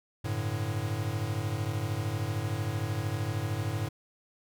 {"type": "chord", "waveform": "square", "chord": "G suspended second", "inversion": "none", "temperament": "equal with one note detuned", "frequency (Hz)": [98, 111.09, 146.83], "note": ["G2", "A2", "D3"], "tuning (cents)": [0, 17, 0], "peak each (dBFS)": [-35, -33, -38], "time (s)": [0.24, 3.89], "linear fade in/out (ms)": 10, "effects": []}